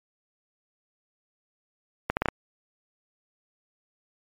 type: accelerating click train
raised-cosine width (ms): 0.5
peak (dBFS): -8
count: 5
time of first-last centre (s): 2.1-2.286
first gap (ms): 69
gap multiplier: 0.74
effects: MP3 96 kbps